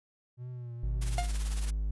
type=tone with vibrato; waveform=triangle; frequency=121.8 Hz; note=B2; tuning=24 cents flat; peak=-36 dBFS; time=0.37-1.24 s; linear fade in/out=50 ms; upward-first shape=triangle; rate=2 Hz; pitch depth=59 cents each way
type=tone; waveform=triangle; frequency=51.91 Hz; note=G#1; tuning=in tune; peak=-27 dBFS; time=0.83-1.91 s; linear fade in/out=5 ms
type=noise with tremolo; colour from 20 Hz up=white; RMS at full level=-41 dBFS; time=1.01-1.71 s; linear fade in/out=10 ms; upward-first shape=sine; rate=18 Hz; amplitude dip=60%
type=tone with exponential decay; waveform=45% pulse; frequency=708 Hz; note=F5; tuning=23 cents sharp; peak=-27 dBFS; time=1.18-1.33 s; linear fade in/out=2 ms; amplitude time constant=32 ms
effects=resampled to 24000 Hz